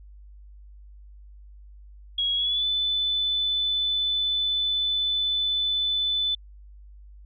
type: tone with pitch glide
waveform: sine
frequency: 3313 to 3504 Hz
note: G#7 to A7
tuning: -5 to -8 cents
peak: -22 dBFS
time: 2.18-6.35 s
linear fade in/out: 5 ms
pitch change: +97 cents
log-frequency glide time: 2.35-2.66 s
effects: added 50 Hz sine -44 dBFS peak until 7.25 s